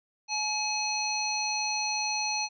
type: harmonic tone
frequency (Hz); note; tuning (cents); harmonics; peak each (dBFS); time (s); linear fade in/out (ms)
849; G#5; +38; 1 / 3 / 5 / 7; -33 / -33 / -33 / -33; 0.28-2.49; 50
effects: none